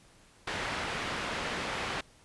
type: low-pass noise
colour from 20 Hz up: white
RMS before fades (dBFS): -35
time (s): 0.47-2.01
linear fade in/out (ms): 5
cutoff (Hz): 2300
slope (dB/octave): 12
effects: pink hiss -60 dBFS RMS until 2.24 s + resampled to 24000 Hz